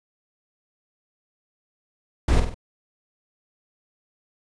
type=noise with echo; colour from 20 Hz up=brown; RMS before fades=-18 dBFS; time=2.28-2.4 s; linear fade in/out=5 ms; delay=48 ms; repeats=3; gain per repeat=-6 dB; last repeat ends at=2.544 s; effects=resampled to 22050 Hz